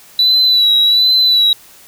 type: tone with vibrato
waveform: sine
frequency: 3951 Hz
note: B7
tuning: in tune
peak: -6 dBFS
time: 0.19-1.53 s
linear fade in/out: 2 ms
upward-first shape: sine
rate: 1.3 Hz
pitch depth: 42 cents each way
effects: tanh soft clip ceiling -5 dBFS + white hiss -42 dBFS RMS until 1.87 s